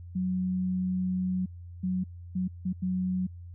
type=tone bursts at uneven times; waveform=sine; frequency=184.2 Hz; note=F#3; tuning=7 cents flat; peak=-26 dBFS; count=5; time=0.15-1.46 / 1.83-2.04 / 2.35-2.48 / 2.65-2.73 / 2.82-3.27 s; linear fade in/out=10 ms; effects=added 87 Hz sine -41 dBFS peak until 3.54 s